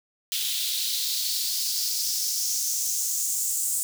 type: noise with high-pass filter sweep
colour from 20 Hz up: white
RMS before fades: -27 dBFS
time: 0.32-3.83 s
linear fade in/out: 0 ms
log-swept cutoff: 3400 to 7900 Hz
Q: 3.3
effects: none

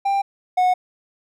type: tone pair in turn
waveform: triangle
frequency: 792 / 731.8 Hz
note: G5 / F#5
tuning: +18 / -19 cents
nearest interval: minor second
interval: 137 cents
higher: first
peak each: -15 / -12 dBFS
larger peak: second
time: 0.05-0.22 / 0.57-0.74 s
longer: neither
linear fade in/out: 10 ms
effects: none

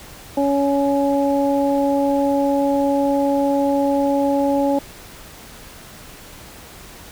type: harmonic tone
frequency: 280 Hz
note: C#4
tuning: 18 cents sharp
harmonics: 1 / 2 / 3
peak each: -18 / -19 / -23 dBFS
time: 0.37-4.79 s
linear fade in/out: 5 ms
effects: pink hiss -40 dBFS RMS until 7.11 s

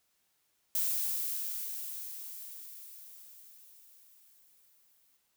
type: noise with exponential decay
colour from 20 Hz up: violet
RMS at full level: -30 dBFS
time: 0.75-5.17 s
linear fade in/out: 2 ms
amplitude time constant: 960 ms
effects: white hiss -75 dBFS RMS until 5.36 s

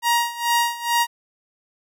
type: tone with tremolo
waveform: sawtooth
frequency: 944 Hz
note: A#5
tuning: 22 cents sharp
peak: -12 dBFS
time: 0.02-1.07 s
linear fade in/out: 50 ms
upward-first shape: sine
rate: 2.3 Hz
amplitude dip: 85%
effects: none

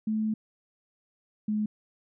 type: tone pair in turn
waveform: sine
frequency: 217.1 / 212.4 Hz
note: A3 / G#3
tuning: -23 / +39 cents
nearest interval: unison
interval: 38 cents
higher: first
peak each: -25 dBFS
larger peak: neither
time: 0.07-0.34 / 1.48-1.66 s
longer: first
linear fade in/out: 5 ms
effects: none

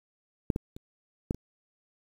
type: clicks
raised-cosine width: 3 ms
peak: -12 / -17 / -30 / -14 / -26 dBFS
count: 5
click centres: 0.502 / 0.561 / 0.765 / 1.309 / 1.346 s
effects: 8-bit

